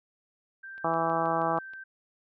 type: tone with pitch glide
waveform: sine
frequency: 1571 to 1557.4 Hz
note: G6 to G6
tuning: +3 to -12 cents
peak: -40 dBFS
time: 0.63-1.84 s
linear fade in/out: 10 ms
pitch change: -15 cents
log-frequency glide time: 0.79-1.08 s
type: click train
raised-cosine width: 0.3 ms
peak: -37 dBFS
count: 7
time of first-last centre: 0.78-1.735 s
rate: 6.28 Hz
type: harmonic tone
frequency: 164.81 Hz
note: E3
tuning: in tune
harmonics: 1 / 2 / 3 / 4 / 5 / 6 / 7 / 8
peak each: -37 / -35 / -35 / -31 / -30 / -35 / -31 / -37 dBFS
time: 0.84-1.59 s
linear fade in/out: 5 ms
effects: none